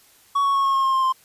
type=tone with pitch steps; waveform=triangle; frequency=1121 / 1110 / 1099.2 / 1088.5 / 1077.8 / 1067.3 / 1056.9 / 1046.5 Hz; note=C#6 / C#6 / C#6 / C#6 / C#6 / C6 / C6 / C6; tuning=+19 / +2 / -15 / -32 / -49 / +34 / +17 / 0 cents; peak=-15 dBFS; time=0.35-1.126 s; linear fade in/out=10 ms; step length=97 ms; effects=white hiss -54 dBFS RMS until 1.24 s + resampled to 32000 Hz